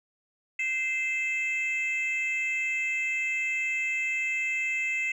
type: tone pair together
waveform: sine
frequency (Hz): 2081 / 2622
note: C7 / E7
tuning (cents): -10 / -10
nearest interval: major third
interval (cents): 400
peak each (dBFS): -27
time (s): 0.59-5.12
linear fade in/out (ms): 5
effects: tanh soft clip ceiling -23 dBFS